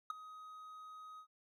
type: tone with ADSR envelope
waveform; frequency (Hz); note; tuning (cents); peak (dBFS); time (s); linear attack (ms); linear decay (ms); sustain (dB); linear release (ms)
triangle; 1258; D#6; +19; -31; 0.1-1.27; 3; 11; -17; 82
effects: none